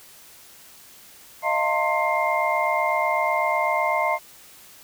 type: tone cluster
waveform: sine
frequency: 621 / 689 / 909 / 1059 / 2110 Hz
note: D#5 / F5 / A#5 / C6 / C7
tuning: -3 / -24 / -44 / +21 / +14 cents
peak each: -26 dBFS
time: 1.42-4.19 s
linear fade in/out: 50 ms
effects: white hiss -48 dBFS RMS until 4.83 s